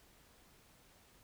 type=silence; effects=pink hiss -65 dBFS RMS until 1.23 s